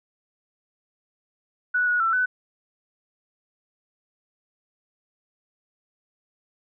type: tone with pitch steps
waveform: sine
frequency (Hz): 1475 / 1458 / 1339 / 1499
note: F#6 / F#6 / E6 / F#6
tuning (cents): -6 / -26 / +27 / +22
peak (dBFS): -19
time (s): 1.74-2.26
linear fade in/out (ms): 10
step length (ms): 130
effects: none